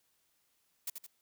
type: noise with echo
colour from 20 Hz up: blue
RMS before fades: -37 dBFS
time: 0.87-0.9 s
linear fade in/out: 5 ms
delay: 83 ms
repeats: 2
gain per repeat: -6 dB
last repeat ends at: 1.066 s
effects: white hiss -75 dBFS RMS until 1.21 s